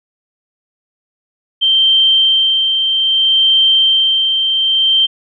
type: tone with tremolo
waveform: sine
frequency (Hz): 3136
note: G7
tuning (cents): 0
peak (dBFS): -7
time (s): 1.61-5.07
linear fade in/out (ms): 20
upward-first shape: sine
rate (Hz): 0.62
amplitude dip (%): 40
effects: none